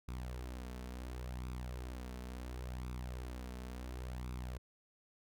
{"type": "tone with flanger", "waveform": "sawtooth", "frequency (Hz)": 62.3, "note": "B1", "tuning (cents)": 16, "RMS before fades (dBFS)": -44, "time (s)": [0.08, 4.58], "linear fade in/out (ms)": 5, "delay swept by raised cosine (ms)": [0.81, 4.61], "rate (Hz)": 0.71, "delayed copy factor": 0.55, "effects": []}